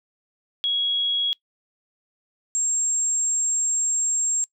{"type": "tone pair in turn", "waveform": "sine", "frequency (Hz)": [3322, 7476], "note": ["G#7", "A#8"], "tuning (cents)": [0, 4], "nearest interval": "octave + major second", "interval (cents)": 1404, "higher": "second", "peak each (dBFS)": -20, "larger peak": "neither", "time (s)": [[0.64, 1.33], [2.55, 4.44]], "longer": "second", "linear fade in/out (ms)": 0, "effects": ["noise-tail reverb RT60 0.1 s tail -23 dB re dry"]}